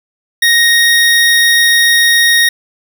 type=tone; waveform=25% pulse; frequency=1867 Hz; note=A#6; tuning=2 cents sharp; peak=-3 dBFS; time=0.42-2.49 s; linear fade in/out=5 ms; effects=none